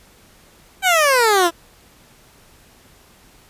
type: exponential sweep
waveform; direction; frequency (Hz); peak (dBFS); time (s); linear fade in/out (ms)
15% pulse; down; 784 to 327; -6; 0.82-1.51; 50
effects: pink hiss -50 dBFS RMS until 3.49 s + resampled to 32000 Hz